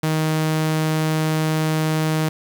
sawtooth tone, 156.9 Hz, D#3, 15 cents sharp, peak -14 dBFS, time 0.03-2.29 s, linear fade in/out 5 ms, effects 9-bit

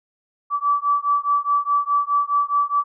sine beating tone pair, 1152 / 1156.8 Hz, D6 / D6, -34 / -27 cents, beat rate 4.8 Hz, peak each -20 dBFS, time 0.5-2.84 s, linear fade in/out 50 ms, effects none

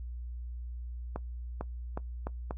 accelerating click train, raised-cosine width 1 ms, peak -21 dBFS, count 5, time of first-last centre 1.16-2.509 s, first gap 450 ms, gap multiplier 0.81, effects noise-tail reverb RT60 0.1 s tail -19 dB re dry + added 60 Hz sine -37 dBFS peak until 2.57 s

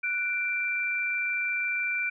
sine tone pair together, 1480 / 2354 Hz, F#6 / D7, 0 / +3 cents, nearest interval minor sixth, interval 803 cents, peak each -32 / -27 dBFS, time 0.03-2.1 s, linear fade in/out 10 ms, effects none

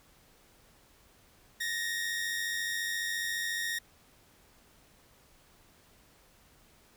sawtooth tone pair together, 1775 / 1869.4 Hz, A6 / A#6, +15 / +4 cents, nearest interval minor second, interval 89 cents, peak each -35 / -29 dBFS, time 1.6-3.79 s, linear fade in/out 10 ms, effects pink hiss -62 dBFS RMS until 6.96 s

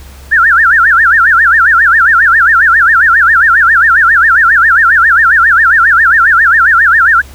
sine tone with vibrato, 1568 Hz, G6, in tune, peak -3 dBFS, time 0.31-7.22 s, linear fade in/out 20 ms, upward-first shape sine, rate 7.4 Hz, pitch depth 280 cents each way, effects added 68 Hz sine -30 dBFS peak until 7.34 s + pink hiss -37 dBFS RMS until 7.34 s

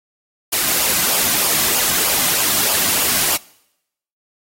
white noise with flanger, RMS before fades -17 dBFS, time 0.52-3.37 s, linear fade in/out 10 ms, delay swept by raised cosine 0.49 to 2.29 ms, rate 3.2 Hz, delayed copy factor -0.5, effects noise-tail reverb RT60 0.8 s tail -23 dB re dry + AAC 48 kbps

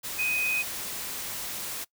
sine tone in noise, 2504 Hz, D#7, 10 cents sharp, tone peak -25 dBFS, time 0.18-0.63 s, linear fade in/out 20 ms, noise white, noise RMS -35 dBFS, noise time 0.03-1.85 s, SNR +7 dB, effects noise-tail reverb RT60 0.1 s tail -22 dB re dry

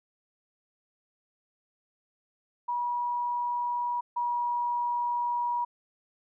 sine tone pair in turn, 966 / 961.7 Hz, B5 / B5, -39 / -46 cents, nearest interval unison, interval 7 cents, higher first, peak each -27 / -26 dBFS, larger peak second, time 2.68-4.01 / 4.16-5.65 s, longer second, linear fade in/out 10 ms, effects none

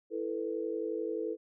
sine chord, E suspended fourth, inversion none, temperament equal with one note detuned, 329.6 / 440 / 491.3 Hz, E4 / A4 / B4, 0 / 0 / -9 cents, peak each -37 / -35 / -38 dBFS, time 0.1-1.37 s, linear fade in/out 50 ms, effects none

